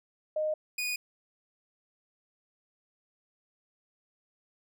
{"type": "tone pair in turn", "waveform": ["sine", "sawtooth"], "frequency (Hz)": [617, 2468], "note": ["D#5", "D#7"], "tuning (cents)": [-15, -15], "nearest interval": "2 octaves", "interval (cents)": 2400, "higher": "second", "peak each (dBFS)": -27, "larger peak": "neither", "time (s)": [[0.36, 0.54], [0.78, 0.96]], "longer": "neither", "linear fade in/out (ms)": 5, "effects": []}